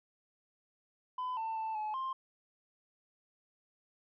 sine tone with pitch steps, 1008 / 893 / 884 / 855 / 1054 Hz, B5 / A5 / A5 / A5 / C6, +35 / +25 / +8 / -50 / +12 cents, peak -32 dBFS, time 1.18-2.13 s, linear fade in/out 5 ms, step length 190 ms, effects tanh soft clip ceiling -33 dBFS

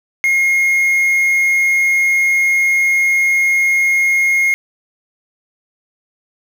triangle tone with quantisation, 2146 Hz, C7, 43 cents sharp, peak -9 dBFS, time 0.24-4.54 s, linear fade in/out 0 ms, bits 6, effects none

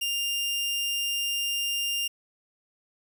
sawtooth tone, 2800 Hz, F7, 4 cents sharp, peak -23 dBFS, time 0.01-2.08 s, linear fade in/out 10 ms, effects 10-bit

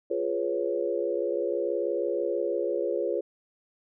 sine chord, C# dominant seventh, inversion first, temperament equal, 349.2 / 415.3 / 493.9 / 554.4 Hz, E#4 / G#4 / B4 / C#5, 0 / 0 / 0 / 0 cents, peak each -31 dBFS, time 0.1-3.21 s, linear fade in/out 10 ms, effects none

